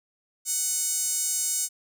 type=tone with high-pass filter; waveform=sawtooth; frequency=741 Hz; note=F#5; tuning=2 cents sharp; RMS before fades=-27 dBFS; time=0.45-1.69 s; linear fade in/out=50 ms; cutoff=7300 Hz; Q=3; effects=none